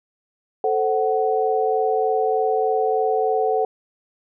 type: chord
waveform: sine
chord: F# diminished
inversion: first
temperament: equal with one note detuned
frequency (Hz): 440 / 523.3 / 746.4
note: A4 / C5 / F#5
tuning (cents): 0 / 0 / +15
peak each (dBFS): -20 / -26 / -21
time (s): 0.64-3.65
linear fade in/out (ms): 2
effects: none